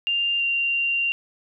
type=tone pair in turn; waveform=sine; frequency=2794 / 2771 Hz; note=F7 / F7; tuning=0 / -14 cents; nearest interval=unison; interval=14 cents; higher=first; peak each=-20 dBFS; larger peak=neither; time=0.07-0.4 / 0.4-1.12 s; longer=second; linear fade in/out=0 ms; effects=none